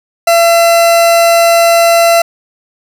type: tone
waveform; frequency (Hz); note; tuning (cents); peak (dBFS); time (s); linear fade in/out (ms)
40% pulse; 675; E5; +41; -4; 0.27-2.22; 5
effects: none